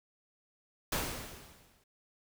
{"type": "noise with exponential decay", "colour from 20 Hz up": "pink", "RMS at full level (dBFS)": -31, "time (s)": [0.92, 1.84], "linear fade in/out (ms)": 5, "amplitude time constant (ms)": 200, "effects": []}